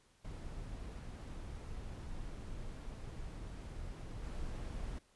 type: noise with level steps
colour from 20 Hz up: brown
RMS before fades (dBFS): -45 / -42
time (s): 0.24-4.99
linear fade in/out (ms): 10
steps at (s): 4.23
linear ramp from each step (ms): 10
effects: pink hiss -70 dBFS RMS until 5.15 s + resampled to 24000 Hz